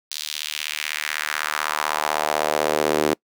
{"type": "tone with high-pass filter sweep", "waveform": "sawtooth", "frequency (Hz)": 76, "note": "D#2", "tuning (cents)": -40, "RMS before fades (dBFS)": -24, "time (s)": [0.11, 3.14], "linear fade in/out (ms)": 0, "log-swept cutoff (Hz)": [4200, 350], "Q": 1.9, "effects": ["noise-tail reverb RT60 0.1 s tail -26 dB re dry"]}